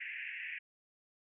pink band-pass noise, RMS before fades -43 dBFS, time 0-0.59 s, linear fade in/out 10 ms, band 1700 to 2700 Hz, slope 96 dB/octave, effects none

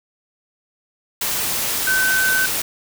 sine tone in noise, 1527 Hz, G6, 46 cents flat, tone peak -16 dBFS, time 1.87-2.46 s, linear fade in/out 5 ms, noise white, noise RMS -22 dBFS, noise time 1.21-2.62 s, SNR +3 dB, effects none

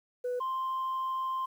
sine tone pair in turn, 494.5 / 1047.8 Hz, B4 / C6, +2 / +2 cents, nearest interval octave + minor second, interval 1300 cents, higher second, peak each -28 dBFS, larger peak neither, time 0.24-0.4 / 0.4-1.46 s, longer second, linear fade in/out 10 ms, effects tanh soft clip ceiling -28 dBFS + 10-bit

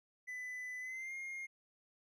triangle tone with pitch glide, 2000 to 2131 Hz, B6 to C7, +21 to +31 cents, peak -40 dBFS, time 0.27-1.47 s, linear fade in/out 20 ms, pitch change +110 cents, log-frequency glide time 0.8-1.14 s, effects none

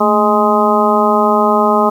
harmonic tone with a mistuned harmonic, 208.7 Hz, G#3, 9 cents sharp, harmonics 1 / 2 / 3 / 4 / 5 / 6, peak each -16 / -16 / -16 / -16 / -16 / -16 dBFS, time 0-1.9 s, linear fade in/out 10 ms, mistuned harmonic 1, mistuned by +91 cents, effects 7-bit

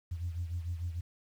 sine beating tone pair, 85 / 91.7 Hz, F2 / F#2, -46 / -15 cents, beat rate 6.7 Hz, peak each -34 / -40 dBFS, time 0.11-1.01 s, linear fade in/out 10 ms, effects tanh soft clip ceiling -27 dBFS + 10-bit

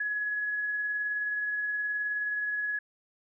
sine tone with tremolo, 1685 Hz, G#6, 25 cents sharp, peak -27 dBFS, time 0-2.79 s, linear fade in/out 5 ms, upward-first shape triangle, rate 19 Hz, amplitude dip 30%, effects none

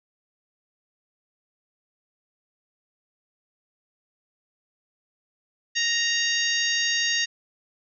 harmonic tone, 932.3 Hz, A#5, in tune, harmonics 2 / 3 / 4 / 5 / 6 / 7, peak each -26 / -28 / -29 / -30 / -31 / -31 dBFS, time 5.75-7.26 s, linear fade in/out 20 ms, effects none

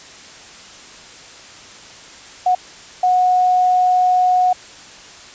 sine tone bursts at uneven times, 731 Hz, F#5, 21 cents flat, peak -11 dBFS, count 2, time 2.46-2.55 / 3.03-4.53 s, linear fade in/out 5 ms, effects white hiss -39 dBFS RMS until 5.34 s + resampled to 16000 Hz

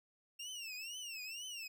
25% pulse tone with vibrato, 2740 Hz, F7, 34 cents flat, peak -40 dBFS, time 0.39-1.68 s, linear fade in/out 10 ms, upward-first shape triangle, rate 2.1 Hz, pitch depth 200 cents each way, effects none

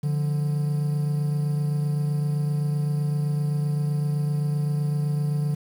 triangle tone pair together, 146.83 / 174.61 Hz, D3 / F3, 0 / 0 cents, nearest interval minor third, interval 300 cents, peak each -20 / -30 dBFS, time 0.03-5.55 s, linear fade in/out 10 ms, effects 8-bit

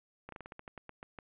slowing click train, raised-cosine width 0.5 ms, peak -30 dBFS, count 12, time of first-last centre 0.29-1.188 s, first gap 33 ms, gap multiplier 1.17, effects resampled to 8000 Hz + 11-bit

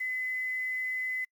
sine tone with quantisation, 2023 Hz, B6, 41 cents sharp, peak -30 dBFS, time 0-1.25 s, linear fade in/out 10 ms, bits 9, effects noise-tail reverb RT60 0.1 s tail -25 dB re dry

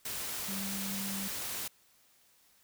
sine tone in noise, 196 Hz, G3, in tune, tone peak -38 dBFS, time 0.48-1.28 s, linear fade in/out 5 ms, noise white, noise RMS -38 dBFS, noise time 0.05-1.68 s, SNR -3 dB, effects white hiss -66 dBFS RMS until 2.63 s

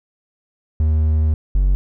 triangle tone pair in turn, 77.78 / 46.99 Hz, D#2 / F#1, 0 / +28 cents, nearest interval major sixth, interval 872 cents, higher first, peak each -11 / -10 dBFS, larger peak second, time 0.8-1.34 / 1.55-1.75 s, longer first, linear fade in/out 0 ms, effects none

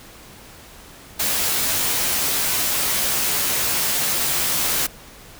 white noise with comb filter, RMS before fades -21 dBFS, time 1.19-4.87 s, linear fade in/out 10 ms, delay 14 ms, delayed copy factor +0.65, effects pink hiss -43 dBFS RMS until 5.39 s

